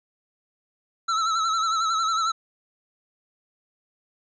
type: tone with vibrato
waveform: square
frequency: 1318.5 Hz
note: E6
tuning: in tune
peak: -22 dBFS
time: 1.08-2.32 s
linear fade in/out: 10 ms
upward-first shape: sine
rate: 11 Hz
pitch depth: 56 cents each way
effects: resampled to 16000 Hz